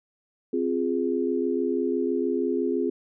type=chord; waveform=sine; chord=F minor; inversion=second; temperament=equal; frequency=261.6 / 349.2 / 415.3 Hz; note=C4 / F4 / Ab4; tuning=0 / 0 / 0 cents; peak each=-27 dBFS; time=0.53-2.9 s; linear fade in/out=5 ms; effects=none